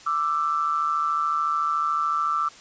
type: tone pair together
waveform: sine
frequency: 1174.7 / 1328.5 Hz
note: D6 / E6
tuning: 0 / +13 cents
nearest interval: major second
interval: 213 cents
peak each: -24 / -24 dBFS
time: 0.06-2.49 s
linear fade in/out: 10 ms
effects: white hiss -47 dBFS RMS until 2.6 s + resampled to 16000 Hz